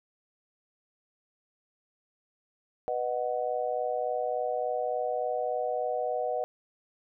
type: chord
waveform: sine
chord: B major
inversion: none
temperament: just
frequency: 493.9 / 617.4 / 740.8 Hz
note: B4 / D#5 / F#5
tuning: 0 / -14 / +2 cents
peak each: -32 dBFS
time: 2.88-6.44 s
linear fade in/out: 0 ms
effects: none